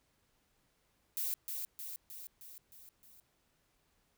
violet noise with echo, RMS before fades -36 dBFS, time 1.17-1.34 s, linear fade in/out 0 ms, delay 310 ms, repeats 6, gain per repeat -4 dB, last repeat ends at 3.2 s, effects pink hiss -75 dBFS RMS until 4.17 s

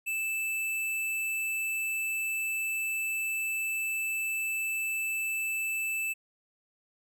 square tone, 2637 Hz, E7, in tune, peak -30 dBFS, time 0.06-6.14 s, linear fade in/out 20 ms, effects none

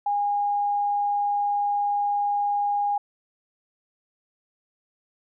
sine tone, 817 Hz, G#5, 29 cents flat, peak -21 dBFS, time 0.06-2.98 s, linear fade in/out 5 ms, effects none

